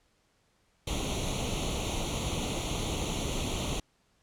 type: noise with comb filter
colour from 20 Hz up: pink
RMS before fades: -32 dBFS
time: 0.87-3.8 s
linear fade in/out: 5 ms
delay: 0.3 ms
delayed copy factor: +0.85
effects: pink hiss -70 dBFS RMS until 4.22 s + low-pass 9000 Hz 12 dB/octave